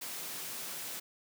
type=high-pass noise; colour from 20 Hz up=white; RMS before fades=-41 dBFS; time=0.01-1 s; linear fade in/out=10 ms; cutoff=120 Hz; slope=48 dB/octave; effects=none